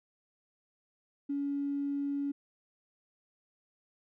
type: tone with tanh clipping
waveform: triangle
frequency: 282.5 Hz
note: C#4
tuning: 33 cents sharp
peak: -30 dBFS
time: 1.29-2.32 s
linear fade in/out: 10 ms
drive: 2 dB
effects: none